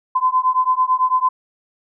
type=beating tone pair; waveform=sine; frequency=1018 / 1027 Hz; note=C6 / C6; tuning=-48 / -33 cents; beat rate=9 Hz; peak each=-17 dBFS; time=0.15-1.29 s; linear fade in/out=10 ms; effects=none